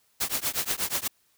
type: noise with tremolo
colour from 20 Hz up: white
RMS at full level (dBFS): -25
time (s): 0.2-1.08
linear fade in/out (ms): 10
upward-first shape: triangle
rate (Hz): 8.3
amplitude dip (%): 100
effects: white hiss -67 dBFS RMS until 1.37 s